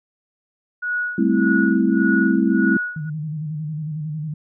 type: tone with tremolo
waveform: sine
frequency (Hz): 1460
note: F#6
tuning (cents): -24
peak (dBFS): -19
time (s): 0.82-3.1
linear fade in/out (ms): 10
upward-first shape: sine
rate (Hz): 1.7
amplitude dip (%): 95
type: chord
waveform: sine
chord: A minor seventh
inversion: third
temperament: equal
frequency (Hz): 196 / 220 / 261.6 / 329.6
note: G3 / A3 / C4 / E4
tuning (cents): 0 / 0 / 0 / 0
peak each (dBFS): -20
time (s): 1.18-2.77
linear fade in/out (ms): 5
type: tone with vibrato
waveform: sine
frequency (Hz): 153.7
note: D#3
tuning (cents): -21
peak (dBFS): -24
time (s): 2.96-4.34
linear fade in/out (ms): 5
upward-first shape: square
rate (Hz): 11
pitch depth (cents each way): 53
effects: none